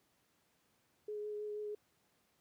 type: tone with vibrato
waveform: sine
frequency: 419.9 Hz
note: G#4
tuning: 19 cents sharp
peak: -39 dBFS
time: 1.08-1.75 s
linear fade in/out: 5 ms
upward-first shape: triangle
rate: 6.2 Hz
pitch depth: 15 cents each way
effects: pink hiss -75 dBFS RMS until 2.4 s + high-pass 100 Hz 12 dB/octave